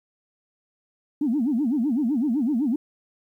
sine tone with vibrato, 261.6 Hz, C4, in tune, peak -19 dBFS, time 1.21-2.76 s, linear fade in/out 5 ms, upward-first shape sine, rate 7.9 Hz, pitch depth 290 cents each way, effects tanh soft clip ceiling -15 dBFS + 10-bit

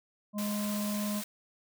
harmonic tone, 207.7 Hz, G#3, in tune, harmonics 1 / 3 / 5, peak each -31 / -41 / -45 dBFS, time 0.33-1.23 s, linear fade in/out 50 ms
white high-pass noise, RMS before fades -40 dBFS, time 0.38-1.24 s, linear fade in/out 5 ms, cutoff 390 Hz, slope 48 dB/octave
effects none

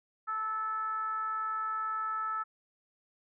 sine tone with frequency modulation, 1310 Hz, E6, 11 cents flat, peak -31 dBFS, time 0.27-2.44 s, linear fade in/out 20 ms, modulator 431 Hz, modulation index 0.43, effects none

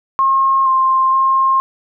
sine tone with pitch steps, 1075 / 1054 / 1065 Hz, C6 / C6 / C6, +47 / +12 / +30 cents, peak -10 dBFS, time 0.19-1.6 s, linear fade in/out 0 ms, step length 470 ms, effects none

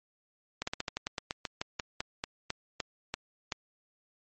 slowing click train, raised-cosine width 0.2 ms, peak -15 dBFS, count 18, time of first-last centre 0.62-3.522 s, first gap 54 ms, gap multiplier 1.13, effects MP3 32 kbps

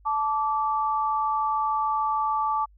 sine tone pair together, 873.4 / 1163 Hz, A5 / D6, -13 / -17 cents, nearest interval perfect fourth, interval 496 cents, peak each -25 dBFS, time 0.05-2.66 s, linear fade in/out 20 ms, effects added 50 Hz sine -52 dBFS peak until 2.77 s

